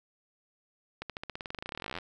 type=accelerating click train; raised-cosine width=0.3 ms; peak=-21 dBFS; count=30; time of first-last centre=1.02-1.986 s; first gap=77 ms; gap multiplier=0.93; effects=none